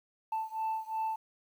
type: beating tone pair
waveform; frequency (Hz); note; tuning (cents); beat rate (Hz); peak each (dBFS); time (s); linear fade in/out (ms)
sine; 882 / 884.8; A5 / A5; +4 / +9; 2.8; -33 / -34; 0.32-1.16; 5
effects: tanh soft clip ceiling -28 dBFS + 10-bit